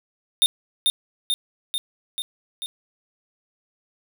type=tone with echo; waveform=square; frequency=3634 Hz; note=A#7; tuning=45 cents flat; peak=-14 dBFS; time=0.42-0.46 s; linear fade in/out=0 ms; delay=440 ms; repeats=5; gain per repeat=-3 dB; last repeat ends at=2.66 s; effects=none